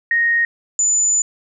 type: tone pair in turn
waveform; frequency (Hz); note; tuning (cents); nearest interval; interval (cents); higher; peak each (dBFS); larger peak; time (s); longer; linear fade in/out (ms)
sine; 1864.7 / 7004; A#6 / A8; 0 / -9; octave + major seventh; 2291; second; -13; neither; 0.11-0.45 / 0.79-1.22; second; 2
effects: none